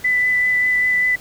sine tone with vibrato, 1994 Hz, B6, 16 cents sharp, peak -14 dBFS, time 0.04-1.16 s, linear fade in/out 10 ms, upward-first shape sine, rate 5.1 Hz, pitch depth 9 cents each way, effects pink hiss -41 dBFS RMS until 1.2 s

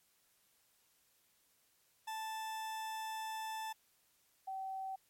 40% pulse / sine tone pair in turn, 880 / 767.4 Hz, A5 / G5, 0 / -37 cents, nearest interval major second, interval 237 cents, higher first, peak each -39 / -39 dBFS, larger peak neither, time 2.07-3.73 / 4.47-4.96 s, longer first, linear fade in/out 10 ms, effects white hiss -73 dBFS RMS until 5.09 s + MP3 64 kbps

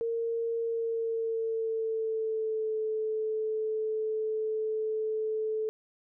sine tone with pitch glide, 460.4 to 435.6 Hz, A#4 to A4, -22 to -17 cents, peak -28 dBFS, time 0.01-5.69 s, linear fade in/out 0 ms, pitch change -95 cents, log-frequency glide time 0.58-2.77 s, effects none

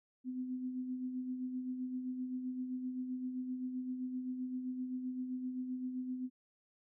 sine tone with tremolo, 254.3 Hz, C4, 49 cents flat, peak -35 dBFS, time 0.24-6.3 s, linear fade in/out 50 ms, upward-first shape sine, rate 7.7 Hz, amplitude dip 45%, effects none

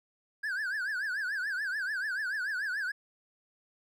triangle tone with vibrato, 1599 Hz, G6, 34 cents sharp, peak -29 dBFS, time 0.43-2.92 s, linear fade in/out 10 ms, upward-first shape triangle, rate 6.9 Hz, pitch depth 200 cents each way, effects none

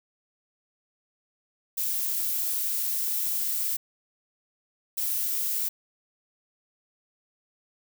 violet noise bursts at uneven times, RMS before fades -28 dBFS, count 2, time 1.77-3.77 / 4.97-5.69 s, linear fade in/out 10 ms, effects none

